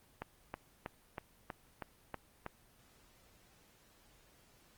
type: click train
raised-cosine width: 0.5 ms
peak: -24 dBFS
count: 8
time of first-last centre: 0.22-2.464 s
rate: 3.12 Hz
effects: pink hiss -66 dBFS RMS until 4.77 s + Opus 24 kbps